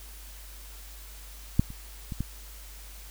clicks, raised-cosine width 5 ms, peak -7 / -29 / -22 / -17 dBFS, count 4, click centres 1.595 / 1.704 / 2.122 / 2.206 s, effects added 50 Hz sine -44 dBFS peak until 3.1 s + white hiss -49 dBFS RMS until 3.1 s

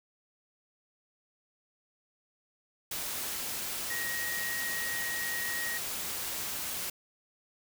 sine tone in noise, 1887 Hz, A#6, 21 cents sharp, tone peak -34 dBFS, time 3.9-5.78 s, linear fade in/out 5 ms, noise white, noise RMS -36 dBFS, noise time 2.91-6.9 s, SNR -1 dB, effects none

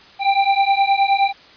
square beating tone pair, 784 / 793.6 Hz, G5 / G5, 0 / +21 cents, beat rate 9.6 Hz, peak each -18 / -17 dBFS, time 0.19-1.33 s, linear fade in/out 50 ms, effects white hiss -45 dBFS RMS until 1.56 s + resampled to 11025 Hz

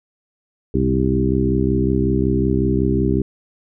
harmonic tone with a mistuned harmonic, 65.41 Hz, C2, in tune, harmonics 1 / 2 / 3 / 4 / 5 / 6, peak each -22 / -22 / -22 / -22 / -22 / -22 dBFS, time 0.74-3.22 s, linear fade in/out 5 ms, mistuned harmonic 2, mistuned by -45 cents, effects none

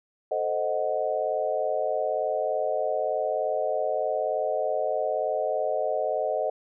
sine chord, A diminished seventh, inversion none, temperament equal, 440 / 523.3 / 622.3 / 740 Hz, A4 / C5 / Eb5 / Gb5, 0 / 0 / 0 / 0 cents, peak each -32 / -30 / -27 / -31 dBFS, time 0.31-6.5 s, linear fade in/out 5 ms, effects none

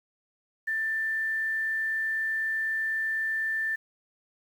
sine tone with quantisation, 1776 Hz, A6, 16 cents sharp, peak -26 dBFS, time 0.67-3.76 s, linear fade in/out 10 ms, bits 9, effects none

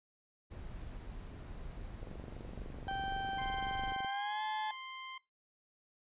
brown noise, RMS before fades -46 dBFS, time 0.5-3.94 s, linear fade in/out 20 ms
click train, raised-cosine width 2 ms, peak -34 dBFS, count 49, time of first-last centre 2.03-4.047 s, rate 23.8 Hz
35% pulse tone with pitch glide, 780 to 860.5 Hz, G5 to A5, -9 to -39 cents, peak -34 dBFS, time 2.88-4.71 s, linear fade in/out 2 ms, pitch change +170 cents, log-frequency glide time 4.05-4.42 s
15% pulse tone, 1046.5 Hz, C6, in tune, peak -37 dBFS, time 3.38-5.18 s, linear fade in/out 5 ms
effects noise-tail reverb RT60 0.2 s tail -19 dB re dry + resampled to 8000 Hz

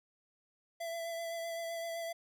square tone with vibrato, 669 Hz, E5, 25 cents sharp, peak -38 dBFS, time 0.8-2.13 s, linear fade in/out 10 ms, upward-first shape sine, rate 7.8 Hz, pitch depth 19 cents each way, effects none

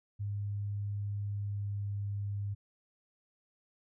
sine tone with pitch glide, 101.9 to 101.2 Hz, G#2 to G#2, -32 to -44 cents, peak -33 dBFS, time 0.19-2.55 s, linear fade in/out 20 ms, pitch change -12 cents, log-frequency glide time 1.23-1.9 s, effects none

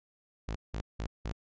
sawtooth tone bursts, 54 Hz, A1, 32 cents flat, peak -30 dBFS, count 4, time 0.48-1.324 s, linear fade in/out 5 ms, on 76 ms, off 180 ms, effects resampled to 16000 Hz

